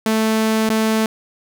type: tone with dropouts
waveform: sawtooth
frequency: 220 Hz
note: A3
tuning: in tune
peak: -11 dBFS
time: 0.06-1.06 s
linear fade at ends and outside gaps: 2 ms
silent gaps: 0.691-0.699 s
effects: none